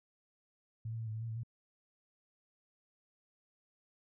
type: tone with pitch steps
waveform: sine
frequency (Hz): 111.9 / 113.7 / 112.9 / 108.5 / 111.1 / 115.2 / 111.2 / 117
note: A2 / A#2 / A2 / A2 / A2 / A#2 / A2 / A#2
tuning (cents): +30 / -43 / +45 / -24 / +17 / -20 / +19 / +7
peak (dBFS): -37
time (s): 0.85-1.434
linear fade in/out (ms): 5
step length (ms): 73
effects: none